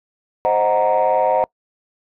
sine chord, C half-diminished seventh, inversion none, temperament equal, 523.3 / 622.3 / 740 / 932.3 Hz, C5 / Eb5 / Gb5 / Bb5, 0 / 0 / 0 / 0 cents, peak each -18 dBFS, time 0.45-1.44 s, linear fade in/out 0 ms, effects noise-tail reverb RT60 0.1 s tail -25 dB re dry + tanh soft clip ceiling -8 dBFS

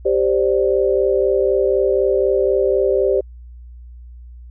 sine chord, G suspended fourth, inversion none, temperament equal, 392 / 523.3 / 587.3 Hz, G4 / C5 / D5, 0 / 0 / 0 cents, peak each -16 / -18 / -20 dBFS, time 0.05-3.21 s, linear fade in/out 10 ms, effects added 60 Hz sine -35 dBFS peak until 4.5 s

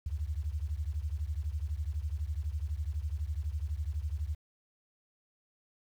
sine beating tone pair, 71 / 83 Hz, C#2 / E2, +42 / +12 cents, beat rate 12 Hz, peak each -34 / -36 dBFS, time 0.06-4.35 s, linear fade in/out 5 ms, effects 10-bit

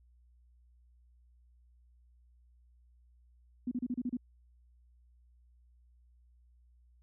sine tone bursts, 246.9 Hz, B3, in tune, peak -31 dBFS, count 7, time 3.67-4.17 s, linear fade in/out 5 ms, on 44 ms, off 32 ms, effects added 60 Hz sine -61 dBFS peak until 7.02 s

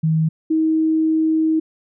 sine tone pair in turn, 159.1 / 317.5 Hz, D#3 / D#4, +39 / +35 cents, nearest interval octave, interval 1196 cents, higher second, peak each -14 / -14 dBFS, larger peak neither, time 0.03-0.29 / 0.5-1.6 s, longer second, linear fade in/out 10 ms, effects none

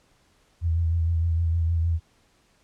sine tone with vibrato, 83.1 Hz, E2, 15 cents sharp, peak -20 dBFS, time 0.61-2 s, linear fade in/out 50 ms, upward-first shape triangle, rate 6.5 Hz, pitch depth 47 cents each way, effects pink hiss -63 dBFS RMS until 2.63 s + low-pass 9000 Hz 12 dB/octave

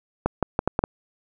clicks, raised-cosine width 1 ms, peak -6 dBFS, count 6, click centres 0.26 / 0.427 / 0.591 / 0.676 / 0.791 / 0.839 s, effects none

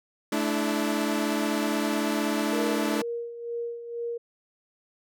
sawtooth chord, A suspended fourth, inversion none, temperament equal with one note detuned, 216.6 / 293.7 / 329.6 Hz, A3 / D4 / E4, -27 / 0 / 0 cents, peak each -25 / -24 / -27 dBFS, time 0.32-3.02 s, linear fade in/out 5 ms
sine tone with tremolo, 470.3 Hz, A#4, 15 cents sharp, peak -28 dBFS, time 2.52-4.18 s, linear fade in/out 10 ms, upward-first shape sine, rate 2.1 Hz, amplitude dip 65%
effects none

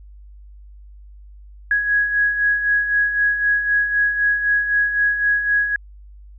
sine beating tone pair, 1661 / 1664.9 Hz, G#6 / G#6, 0 / +4 cents, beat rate 3.9 Hz, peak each -24 / -16 dBFS, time 1.71-5.76 s, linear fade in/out 2 ms, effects added 50 Hz sine -39 dBFS peak until 6.38 s

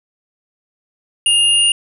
sine tone pair together, 2826 / 9451 Hz, F7 / D9, +20 / +10 cents, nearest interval octave + major sixth, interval 2090 cents, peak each -11 / -16 dBFS, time 1.26-1.72 s, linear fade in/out 2 ms, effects none

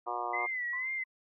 harmonic tone, 120.2 Hz, B2, 46 cents flat, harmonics 3 / 4 / 5 / 6 / 7 / 8 / 9 / 10, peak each -44 / -45 / -46 / -37 / -44 / -38 / -40 / -41 dBFS, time 0.06-0.47 s, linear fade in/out 20 ms
sine tone with vibrato, 2012 Hz, B6, 32 cents sharp, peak -32 dBFS, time 0.33-1.04 s, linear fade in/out 10 ms, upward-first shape sine, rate 2.1 Hz, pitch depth 84 cents each way
sine tone with exponential decay, 1046.5 Hz, C6, in tune, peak -40 dBFS, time 0.73-1.05 s, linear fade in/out 5 ms, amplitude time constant 69 ms
effects none

